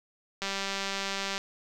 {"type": "click train", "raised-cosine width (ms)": 0.2, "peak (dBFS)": -15, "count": 189, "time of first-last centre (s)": [0.42, 1.379], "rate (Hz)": 196, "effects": []}